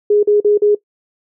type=tone bursts; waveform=sine; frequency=415.3 Hz; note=G#4; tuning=in tune; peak=-8 dBFS; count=4; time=0.1-0.749 s; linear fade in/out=5 ms; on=130 ms; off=43 ms; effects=noise-tail reverb RT60 0.1 s tail -19 dB re dry